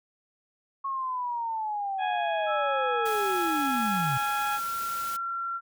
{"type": "linear sweep", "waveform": "sine", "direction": "down", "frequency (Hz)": [1100, 123.47], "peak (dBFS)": -28, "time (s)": [0.84, 4.18], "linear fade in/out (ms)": 10}
{"type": "harmonic tone", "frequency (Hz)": 830.6, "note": "G#5", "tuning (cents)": 0, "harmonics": [1, 2, 3, 4], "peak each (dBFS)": [-29, -35, -39, -41], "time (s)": [1.98, 4.6], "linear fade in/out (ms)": 50}
{"type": "tone with pitch glide", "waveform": "sine", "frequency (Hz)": [1318.5, 1365.8], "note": ["E6", "F6"], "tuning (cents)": [0, -39], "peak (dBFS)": -29, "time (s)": [2.46, 5.61], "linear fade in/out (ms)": 50, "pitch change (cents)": 61, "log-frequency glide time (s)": [3.07, 4.19]}
{"type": "noise", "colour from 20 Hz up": "white", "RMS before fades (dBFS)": -40, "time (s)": [3.05, 5.17], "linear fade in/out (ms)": 10}
{"effects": []}